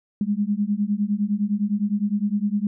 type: beating tone pair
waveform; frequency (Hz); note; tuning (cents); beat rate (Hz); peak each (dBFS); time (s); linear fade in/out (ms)
sine; 201 / 210.8; G3 / G#3; +44 / +26; 9.8; -23; 0.21-2.67; 2
effects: none